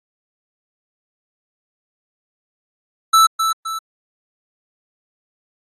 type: tone with echo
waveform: square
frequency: 1318.5 Hz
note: E6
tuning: in tune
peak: -9 dBFS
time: 3.13-3.27 s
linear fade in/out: 10 ms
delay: 260 ms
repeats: 2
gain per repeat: -7 dB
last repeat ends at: 3.79 s
effects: AAC 32 kbps